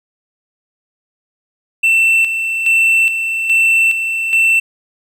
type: tone with tremolo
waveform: triangle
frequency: 2681 Hz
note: E7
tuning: 29 cents sharp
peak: -7 dBFS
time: 1.83-4.6 s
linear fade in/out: 10 ms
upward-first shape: square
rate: 1.2 Hz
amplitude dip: 55%
effects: 8-bit